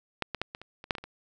clicks, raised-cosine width 0.3 ms, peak -12 / -16 / -13 / -21 / -29 / -27 / -9 / -19 / -27 / -26 dBFS, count 10, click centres 0.223 / 0.347 / 0.416 / 0.549 / 0.616 / 0.841 / 0.908 / 0.952 / 0.983 / 1.04 s, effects none

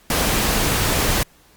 pink noise, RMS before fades -19 dBFS, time 0.1-1.23 s, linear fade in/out 2 ms, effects pink hiss -53 dBFS RMS until 1.56 s + Opus 48 kbps

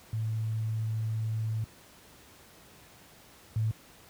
sine tone pair in turn, 110.6 / 109.96 Hz, A2 / A2, +9 / -1 cents, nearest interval unison, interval 10 cents, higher first, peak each -28 / -25 dBFS, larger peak second, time 0.13-1.64 / 3.56-3.71 s, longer first, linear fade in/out 0 ms, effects pink hiss -55 dBFS RMS until 4.09 s + high-pass 60 Hz 12 dB/octave

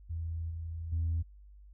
sine tone with level steps, 82.41 Hz, E2, in tune, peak -33 / -36 / -27 dBFS, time 0.09-1.23 s, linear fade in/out 20 ms, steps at 0.5 / 0.92 s, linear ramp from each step 5 ms, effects tanh soft clip ceiling -25 dBFS + added 50 Hz sine -51 dBFS peak until 1.73 s

